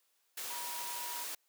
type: tone in noise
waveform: sine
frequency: 962 Hz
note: B5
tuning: 46 cents flat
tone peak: -44 dBFS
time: 0.5-1.24 s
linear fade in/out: 5 ms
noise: white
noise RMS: -41 dBFS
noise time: 0.37-1.35 s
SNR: -6 dB
effects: white hiss -75 dBFS RMS until 1.48 s + high-pass 400 Hz 12 dB/octave